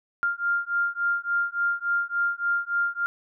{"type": "beating tone pair", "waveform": "sine", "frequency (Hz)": [1396.9, 1400.4], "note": ["F6", "F6"], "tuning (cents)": [0, 4], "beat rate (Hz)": 3.5, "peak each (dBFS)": -26, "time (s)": [0.23, 3.06], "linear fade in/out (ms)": 0, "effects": []}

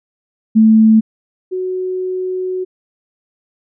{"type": "tone pair in turn", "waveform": "sine", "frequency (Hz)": [220, 370], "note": ["A3", "F#4"], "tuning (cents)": [0, 0], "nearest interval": "major sixth", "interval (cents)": 900, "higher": "second", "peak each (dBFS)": [-5, -17], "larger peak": "first", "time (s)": [[0.55, 1.01], [1.51, 2.65]], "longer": "second", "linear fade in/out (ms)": 20, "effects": []}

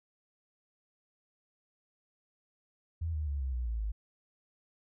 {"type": "tone with pitch steps", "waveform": "sine", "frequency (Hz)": [82.41, 76.45, 70.92, 65.79, 61.03, 56.61, 52.52], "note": ["E2", "D#2", "C#2", "C2", "B1", "A1", "G#1"], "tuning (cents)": [0, -30, 40, 10, -20, 50, 20], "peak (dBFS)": -31, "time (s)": [3.01, 3.92], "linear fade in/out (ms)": 10, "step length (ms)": 130, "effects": []}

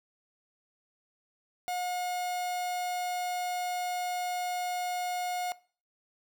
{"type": "tone", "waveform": "45% pulse", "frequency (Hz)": 720, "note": "F#5", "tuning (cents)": -47, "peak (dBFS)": -31, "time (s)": [1.68, 5.52], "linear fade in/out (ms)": 0, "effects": ["noise-tail reverb RT60 0.4 s tail -20 dB re dry"]}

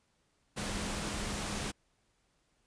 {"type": "tone in noise", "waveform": "sine", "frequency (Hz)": 204.4, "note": "G#3", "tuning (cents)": -27, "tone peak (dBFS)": -43, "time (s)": [0.56, 1.72], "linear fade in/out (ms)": 20, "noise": "pink", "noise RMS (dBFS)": -37, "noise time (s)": [0.56, 1.72], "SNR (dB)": -9, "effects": ["pink hiss -74 dBFS RMS until 2.66 s", "resampled to 22050 Hz"]}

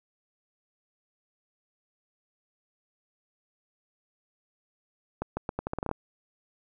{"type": "accelerating click train", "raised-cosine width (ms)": 1, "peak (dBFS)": -16, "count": 11, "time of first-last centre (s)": [5.22, 5.913], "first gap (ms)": 150, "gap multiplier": 0.81, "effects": []}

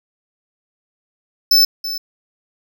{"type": "tone with echo", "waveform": "square", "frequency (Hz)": 5274, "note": "E8", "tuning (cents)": 0, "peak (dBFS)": -9, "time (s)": [1.51, 1.65], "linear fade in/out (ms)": 5, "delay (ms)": 330, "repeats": 1, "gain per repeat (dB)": -13, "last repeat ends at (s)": 1.98, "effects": []}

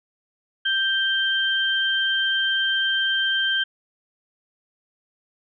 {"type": "tone pair together", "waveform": "sine", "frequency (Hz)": [1570, 3144], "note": ["G6", "G7"], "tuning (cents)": [2, 4], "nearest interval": "octave", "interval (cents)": 1202, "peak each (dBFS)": -22, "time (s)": [0.65, 3.64], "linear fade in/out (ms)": 10, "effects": []}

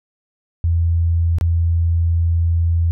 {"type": "tone with dropouts", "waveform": "sine", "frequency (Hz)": 84, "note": "E2", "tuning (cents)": 33, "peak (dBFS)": -13, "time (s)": [0.64, 2.91], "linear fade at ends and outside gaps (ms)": 0, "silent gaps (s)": [1.385, 1.411], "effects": []}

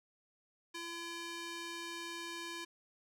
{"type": "tone with band-pass filter", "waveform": "square", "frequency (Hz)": 338.9, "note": "E4", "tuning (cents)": 48, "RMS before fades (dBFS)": -44, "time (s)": [0.74, 2.65], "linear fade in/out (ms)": 10, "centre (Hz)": 3600, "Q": 0.6, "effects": []}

